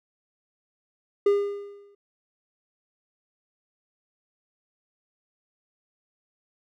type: tone with exponential decay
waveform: triangle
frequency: 404.7 Hz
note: G#4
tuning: 45 cents flat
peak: -13 dBFS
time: 1.26-1.95 s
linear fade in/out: 5 ms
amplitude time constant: 150 ms
effects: none